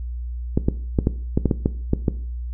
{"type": "clicks", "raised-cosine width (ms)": 3, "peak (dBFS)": -4, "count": 10, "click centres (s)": [0.575, 0.685, 0.988, 1.071, 1.375, 1.457, 1.512, 1.659, 1.934, 2.082], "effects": ["noise-tail reverb RT60 0.5 s tail -17 dB re dry", "added 60 Hz sine -26 dBFS peak until 2.53 s"]}